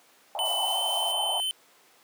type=band-pass noise; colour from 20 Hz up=pink; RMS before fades=-32 dBFS; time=0.35-1.4 s; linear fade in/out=0 ms; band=670 to 900 Hz; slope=48 dB/octave
type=tone with pitch glide; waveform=square; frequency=3015 to 3062 Hz; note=F#7 to G7; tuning=+32 to -41 cents; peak=-27 dBFS; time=0.39-1.51 s; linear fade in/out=0 ms; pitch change=+27 cents; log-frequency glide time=0.57-0.79 s
type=noise with tremolo; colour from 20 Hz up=blue; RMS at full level=-41 dBFS; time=0.44-1.13 s; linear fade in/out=20 ms; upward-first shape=triangle; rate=4.5 Hz; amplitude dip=35%
effects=pink hiss -58 dBFS RMS until 2.03 s + high-pass 400 Hz 12 dB/octave